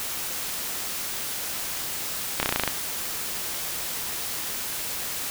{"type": "slowing click train", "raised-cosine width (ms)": 0.3, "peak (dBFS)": -6, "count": 9, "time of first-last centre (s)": [2.4, 2.677], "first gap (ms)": 29, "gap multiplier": 1.05, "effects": ["white hiss -31 dBFS RMS until 5.3 s"]}